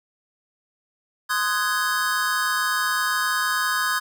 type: chord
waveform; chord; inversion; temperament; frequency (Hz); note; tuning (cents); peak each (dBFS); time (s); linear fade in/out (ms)
square; Ab dominant seventh; first; just; 1038.3 / 1245.9 / 1495.1 / 1661.2; C6 / Eb6 / Gb6 / Ab6; -14 / +2 / +18 / 0; -29 / -27 / -28 / -26; 1.29-4; 20
effects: none